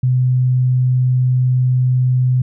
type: tone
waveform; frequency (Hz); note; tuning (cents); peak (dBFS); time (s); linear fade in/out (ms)
sine; 127; B2; +49; -11; 0.03-2.42; 5
effects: none